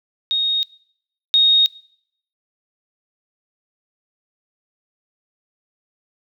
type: tone pair in turn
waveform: sine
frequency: 3729 / 3729 Hz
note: A#7 / A#7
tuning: 0 / 0 cents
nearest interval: unison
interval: 0 cents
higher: neither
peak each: -16 / -10 dBFS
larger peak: second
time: 0.31-0.63 / 1.34-1.66 s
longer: neither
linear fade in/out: 0 ms
effects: noise-tail reverb RT60 0.7 s tail -23 dB re dry